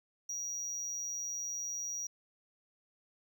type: tone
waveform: triangle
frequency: 5760 Hz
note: F#8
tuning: 47 cents flat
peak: -35 dBFS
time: 0.29-2.07 s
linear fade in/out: 5 ms
effects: none